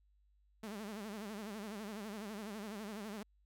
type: tone with vibrato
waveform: sawtooth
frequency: 210 Hz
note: G#3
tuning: 19 cents sharp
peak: -39 dBFS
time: 0.63-3.23 s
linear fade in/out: 5 ms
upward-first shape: sine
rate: 12 Hz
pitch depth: 120 cents each way
effects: added 50 Hz sine -68 dBFS peak until 3.45 s